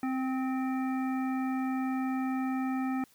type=harmonic tone with a mistuned harmonic; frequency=261.6 Hz; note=C4; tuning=in tune; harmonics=1 / 3 / 5 / 7 / 9; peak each=-29 / -38 / -42 / -46 / -48 dBFS; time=0.03-3.04 s; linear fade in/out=2 ms; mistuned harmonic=5; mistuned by=-31 cents; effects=white hiss -63 dBFS RMS until 3.14 s